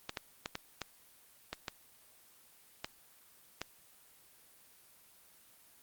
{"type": "clicks", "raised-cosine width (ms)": 0.2, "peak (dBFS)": -19, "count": 9, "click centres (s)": [0.094, 0.172, 0.459, 0.554, 0.817, 1.53, 1.682, 2.845, 3.616], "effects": ["white hiss -62 dBFS RMS until 5.82 s", "Opus 24 kbps"]}